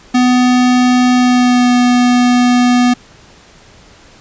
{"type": "tone with pitch glide", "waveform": "square", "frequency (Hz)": [249.4, 246], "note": ["B3", "B3"], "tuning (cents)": [17, -7], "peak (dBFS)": -8, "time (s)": [0.14, 2.94], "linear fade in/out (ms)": 10, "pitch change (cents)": -24, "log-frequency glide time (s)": [1.15, 1.72], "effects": ["pink hiss -42 dBFS RMS until 4.2 s", "resampled to 16000 Hz"]}